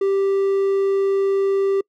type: tone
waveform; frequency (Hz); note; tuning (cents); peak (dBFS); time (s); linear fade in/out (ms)
triangle; 392; G4; 0; -14; 0.01-1.81; 5
effects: noise-tail reverb RT60 0.1 s tail -26 dB re dry